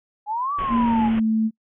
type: exponential two-way sweep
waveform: sine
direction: up then down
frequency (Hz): 816 to 1174 to 816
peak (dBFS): -22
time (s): 0.26-1.11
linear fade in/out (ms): 50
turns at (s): 0.54
type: low-pass noise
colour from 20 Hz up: pink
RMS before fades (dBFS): -33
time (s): 0.58-1.2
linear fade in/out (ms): 10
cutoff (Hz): 3200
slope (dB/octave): 96
type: tone with pitch glide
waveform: sine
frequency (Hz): 233.1 to 220.5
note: A#3 to A3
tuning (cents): 0 to +4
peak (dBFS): -17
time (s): 0.69-1.51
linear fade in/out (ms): 50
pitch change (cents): -96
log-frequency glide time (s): 0.82-1.25
effects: noise-tail reverb RT60 0.1 s tail -26 dB re dry